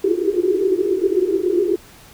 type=band-pass noise; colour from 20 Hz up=pink; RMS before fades=-18 dBFS; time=0.04-1.76 s; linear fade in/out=5 ms; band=350 to 400 Hz; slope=96 dB/octave; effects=pink hiss -45 dBFS RMS until 2.13 s